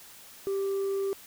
sine tone, 392 Hz, G4, in tune, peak -24 dBFS, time 0.47-1.13 s, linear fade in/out 0 ms, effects tanh soft clip ceiling -26 dBFS + white hiss -50 dBFS RMS until 1.26 s

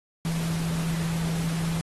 sine tone in noise, 164.81 Hz, E3, in tune, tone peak -25 dBFS, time 0.25-1.81 s, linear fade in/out 0 ms, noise pink, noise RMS -36 dBFS, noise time 0.25-1.81 s, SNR +8 dB, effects AAC 32 kbps

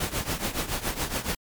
pink noise with tremolo, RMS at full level -26 dBFS, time 0-1.35 s, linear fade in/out 5 ms, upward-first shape triangle, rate 7.1 Hz, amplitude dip 85%, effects MP3 96 kbps

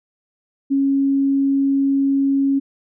sine tone, 274.9 Hz, C#4, 14 cents flat, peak -14 dBFS, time 0.7-2.6 s, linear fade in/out 20 ms, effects none

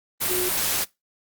sine tone in noise, 363 Hz, F#4, 33 cents flat, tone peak -25 dBFS, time 0.29-0.5 s, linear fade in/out 20 ms, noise white, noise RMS -24 dBFS, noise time 0.2-0.85 s, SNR -4 dB, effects noise-tail reverb RT60 0.2 s tail -22 dB re dry + Opus 32 kbps

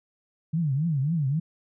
sine tone with vibrato, 150 Hz, D3, 37 cents sharp, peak -22 dBFS, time 0.53-1.4 s, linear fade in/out 10 ms, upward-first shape triangle, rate 3.7 Hz, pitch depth 270 cents each way, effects none

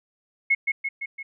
sine tone with echo, 2176 Hz, C#7, 33 cents flat, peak -16 dBFS, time 0.5-0.55 s, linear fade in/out 10 ms, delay 170 ms, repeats 4, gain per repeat -4 dB, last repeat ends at 1.23 s, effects none

